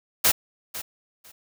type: noise with echo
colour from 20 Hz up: white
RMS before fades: -18 dBFS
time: 0.24-0.32 s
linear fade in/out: 10 ms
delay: 500 ms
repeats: 2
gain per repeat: -15 dB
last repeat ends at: 1.32 s
effects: none